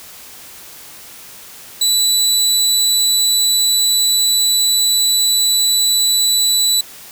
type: tone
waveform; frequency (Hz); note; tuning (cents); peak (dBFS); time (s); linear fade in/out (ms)
25% pulse; 3961; B7; +4; -8; 1.81-6.81; 5
effects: white hiss -37 dBFS RMS until 7.11 s